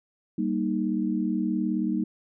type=chord; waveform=sine; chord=Eb major; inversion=first; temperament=just; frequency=194.45 / 233.3 / 311.1 Hz; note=G3 / Bb3 / Eb4; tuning=-14 / +2 / 0 cents; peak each=-28 dBFS; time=0.38-2.04 s; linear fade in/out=5 ms; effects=none